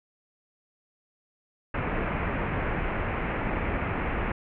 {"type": "low-pass noise", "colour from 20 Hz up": "pink", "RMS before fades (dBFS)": -29, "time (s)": [1.74, 4.32], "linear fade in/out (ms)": 5, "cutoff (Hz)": 2500, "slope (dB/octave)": 48, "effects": []}